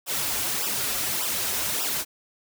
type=noise with flanger; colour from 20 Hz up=white; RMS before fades=-27 dBFS; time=0.06-2.05 s; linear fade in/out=50 ms; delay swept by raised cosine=0.46 to 6.36 ms; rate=1.7 Hz; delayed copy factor=-0.9; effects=none